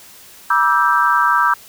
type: chord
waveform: sine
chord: E minor seventh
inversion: second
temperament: equal with one note detuned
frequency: 964.1 / 1174.7 / 1318.5 / 1568 Hz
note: B5 / D6 / E6 / G6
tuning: -42 / 0 / 0 / 0 cents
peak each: -17 dBFS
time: 0.5-1.54 s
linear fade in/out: 5 ms
effects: white hiss -42 dBFS RMS until 1.68 s